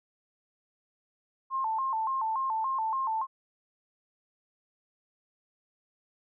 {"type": "tone with vibrato", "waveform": "sine", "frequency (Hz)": 970, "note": "B5", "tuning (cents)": -31, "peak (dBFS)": -27, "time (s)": [1.5, 3.27], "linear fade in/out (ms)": 50, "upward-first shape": "square", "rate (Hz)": 3.5, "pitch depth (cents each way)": 160, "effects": []}